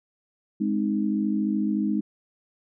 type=chord; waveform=sine; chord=Ab major; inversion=none; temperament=equal; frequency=207.7 / 261.6 / 311.1 Hz; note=Ab3 / C4 / Eb4; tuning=0 / 0 / 0 cents; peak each=-24 / -30 / -27 dBFS; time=0.6-2.01 s; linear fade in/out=10 ms; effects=none